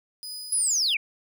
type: tone with tremolo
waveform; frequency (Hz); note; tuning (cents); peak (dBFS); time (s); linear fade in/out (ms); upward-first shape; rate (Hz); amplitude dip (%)
sawtooth; 4978; D#8; 0; -31; 0.23-0.94; 0; triangle; 2.6; 30
type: linear sweep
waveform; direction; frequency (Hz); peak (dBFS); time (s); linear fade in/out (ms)
sine; down; 10880 to 2200; -21; 0.52-0.97; 5
effects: none